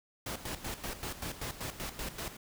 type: noise with tremolo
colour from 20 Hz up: pink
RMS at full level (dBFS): -38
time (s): 0.26-2.37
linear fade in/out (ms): 5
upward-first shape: square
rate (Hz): 5.2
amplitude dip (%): 70
effects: none